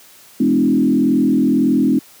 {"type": "tone with frequency modulation", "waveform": "sine", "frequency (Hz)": 261.6, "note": "C4", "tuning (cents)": 0, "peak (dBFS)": -11, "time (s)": [0.4, 1.99], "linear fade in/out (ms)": 5, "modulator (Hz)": 41.8, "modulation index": 1.4, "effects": ["white hiss -45 dBFS RMS until 2.2 s", "high-pass 100 Hz 12 dB/octave"]}